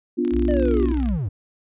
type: chord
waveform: sine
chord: B diminished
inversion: none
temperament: equal with one note detuned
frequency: 246.9 / 292.6 / 349.2 Hz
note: B3 / D4 / F4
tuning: 0 / -6 / 0 cents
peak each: -23 / -25 / -22 dBFS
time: 0.17-0.93 s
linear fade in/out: 20 ms
type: click train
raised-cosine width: 0.2 ms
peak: -22 dBFS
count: 30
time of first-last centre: 0.25-1.088 s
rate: 34.6 Hz
type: tone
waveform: sine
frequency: 61.9 Hz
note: B1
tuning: 5 cents sharp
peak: -21 dBFS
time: 0.31-1.19 s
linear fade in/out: 50 ms
type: linear sweep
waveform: triangle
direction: down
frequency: 615 to 83.9 Hz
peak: -20 dBFS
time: 0.48-1.29 s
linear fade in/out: 10 ms
effects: resampled to 8000 Hz